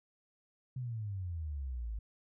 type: exponential sweep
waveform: sine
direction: down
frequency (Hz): 130.81 to 51.91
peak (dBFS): -36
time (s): 0.76-1.99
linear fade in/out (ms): 5
effects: none